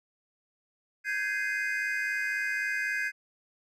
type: chord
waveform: triangle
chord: Ab major seventh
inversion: third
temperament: just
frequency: 1557.4 / 1661.2 / 2077 / 2492 Hz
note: G6 / Ab6 / C7 / Eb7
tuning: -12 / 0 / -13 / +2 cents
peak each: -32 / -30 / -32 / -36 dBFS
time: 1.04-3.12 s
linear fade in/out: 50 ms
effects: tanh soft clip ceiling -17 dBFS